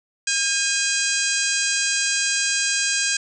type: harmonic tone with a mistuned harmonic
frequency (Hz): 807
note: G#5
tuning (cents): -50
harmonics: 2 / 3 / 4 / 5 / 6 / 7 / 8 / 9 / 10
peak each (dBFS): -26 / -27 / -31 / -31 / -27 / -31 / -27 / -29 / -28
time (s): 0.27-3.17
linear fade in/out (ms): 5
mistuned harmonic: 3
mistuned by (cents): +51
effects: none